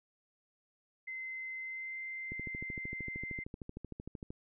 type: tone with pitch glide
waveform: sine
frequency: 2063 to 2082 Hz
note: C7 to C7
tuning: -25 to -9 cents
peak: -39 dBFS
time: 1.07-3.44 s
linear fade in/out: 10 ms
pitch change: +16 cents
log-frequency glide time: 1.59-2 s
type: click train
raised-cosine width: 3 ms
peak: -30 dBFS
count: 27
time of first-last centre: 2.32-4.305 s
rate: 13.1 Hz
effects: none